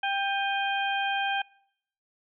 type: harmonic tone with a mistuned harmonic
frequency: 790 Hz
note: G5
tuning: 13 cents sharp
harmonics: 1 / 2 / 3 / 4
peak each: -28 / -31 / -33 / -34 dBFS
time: 0.03-1.42 s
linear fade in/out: 5 ms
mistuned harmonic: 3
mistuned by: +73 cents
effects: noise-tail reverb RT60 0.7 s tail -25 dB re dry